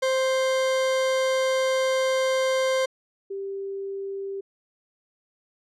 40% pulse / sine tone pair in turn, 524 / 392.6 Hz, C5 / G4, +2 / +3 cents, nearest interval perfect fourth, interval 499 cents, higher first, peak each -20 / -29 dBFS, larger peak first, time 0.02-2.86 / 3.3-4.41 s, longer first, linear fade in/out 10 ms, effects low-pass 8000 Hz 12 dB/octave

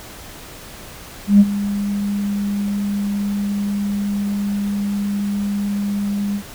sine tone with ADSR envelope, 202.5 Hz, G#3, 43 cents flat, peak -3 dBFS, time 1.27-6.43 s, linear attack 130 ms, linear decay 44 ms, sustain -15 dB, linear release 77 ms, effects tanh soft clip ceiling -1 dBFS + pink hiss -37 dBFS RMS until 6.54 s

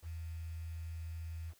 sine tone with quantisation, 82 Hz, E2, 9 cents flat, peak -40 dBFS, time 0.02-1.54 s, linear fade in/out 50 ms, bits 10, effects white hiss -68 dBFS RMS until 1.59 s

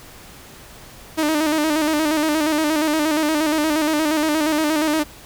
sawtooth tone with vibrato, 307.6 Hz, D#4, 20 cents flat, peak -13 dBFS, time 1.17-5.04 s, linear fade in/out 20 ms, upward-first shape square, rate 8.5 Hz, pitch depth 56 cents each way, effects pink hiss -42 dBFS RMS until 5.25 s

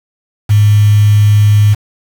sine tone with quantisation, 104.4 Hz, G#2, 10 cents sharp, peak -4 dBFS, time 0.49-1.75 s, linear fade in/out 20 ms, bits 4, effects none

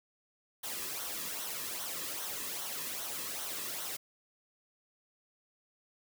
white noise with flanger, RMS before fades -39 dBFS, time 0.63-3.97 s, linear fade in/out 10 ms, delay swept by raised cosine 0.41 to 1.39 ms, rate 2.5 Hz, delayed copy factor -0.6, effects none

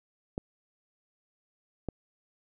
clicks, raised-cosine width 2 ms, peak -19 dBFS, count 2, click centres 0.379 / 1.887 s, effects none

